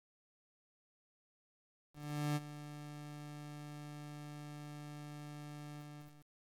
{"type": "tone with ADSR envelope", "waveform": "30% pulse", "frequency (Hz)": 147.9, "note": "D3", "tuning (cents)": 13, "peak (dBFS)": -30, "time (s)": [1.93, 6.32], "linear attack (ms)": 430, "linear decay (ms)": 32, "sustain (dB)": -14, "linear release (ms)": 580, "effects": ["resampled to 32000 Hz", "10-bit"]}